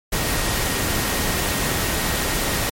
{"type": "tone in noise", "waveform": "sine", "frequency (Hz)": 1876, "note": "A#6", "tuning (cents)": 11, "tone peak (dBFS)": -33, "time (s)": [0.12, 2.7], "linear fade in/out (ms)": 10, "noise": "pink", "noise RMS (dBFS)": -22, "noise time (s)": [0.12, 2.7], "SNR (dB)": -14, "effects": ["MP3 64 kbps"]}